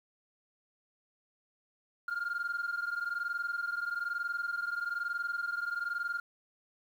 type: tone pair together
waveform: sine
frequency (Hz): 1396.9 / 1418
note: F6 / F6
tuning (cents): 0 / +26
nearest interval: unison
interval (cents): 26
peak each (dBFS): -33 / -34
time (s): 2.08-6.2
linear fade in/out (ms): 5
effects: tanh soft clip ceiling -29 dBFS + 10-bit